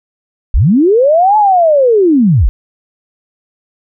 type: linear two-way sweep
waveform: sine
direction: up then down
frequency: 30.92 to 867 to 30.92 Hz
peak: -5 dBFS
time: 0.54-2.49 s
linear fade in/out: 0 ms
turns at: 1.37 s
effects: none